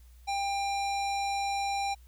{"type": "tone with low-pass filter", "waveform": "square", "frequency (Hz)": 796, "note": "G5", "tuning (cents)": 26, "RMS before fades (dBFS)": -31, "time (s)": [0.27, 1.95], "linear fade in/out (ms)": 20, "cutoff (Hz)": 6600, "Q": 1.3, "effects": ["added 60 Hz sine -51 dBFS peak until 2.07 s", "white hiss -66 dBFS RMS until 2.07 s"]}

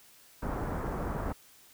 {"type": "low-pass noise", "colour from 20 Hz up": "pink", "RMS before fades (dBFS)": -34, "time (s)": [0.42, 1.33], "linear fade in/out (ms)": 10, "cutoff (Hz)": 1400, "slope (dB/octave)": 24, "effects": ["white hiss -58 dBFS RMS until 1.73 s"]}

